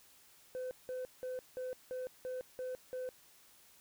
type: tone bursts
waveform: sine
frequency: 509 Hz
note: C5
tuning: 48 cents flat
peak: -35 dBFS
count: 8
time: 0.55-3.09 s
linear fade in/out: 0 ms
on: 160 ms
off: 180 ms
effects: tanh soft clip ceiling -37 dBFS + white hiss -63 dBFS RMS until 3.8 s